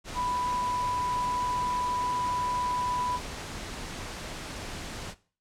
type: tone in noise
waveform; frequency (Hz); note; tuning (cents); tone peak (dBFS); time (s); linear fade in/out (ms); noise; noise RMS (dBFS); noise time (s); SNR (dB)
sine; 990; B5; +4; -27; 0.14-3.2; 50; pink; -38; 0.04-5.15; +8
effects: noise-tail reverb RT60 0.4 s tail -18 dB re dry + low-pass 8000 Hz 12 dB/octave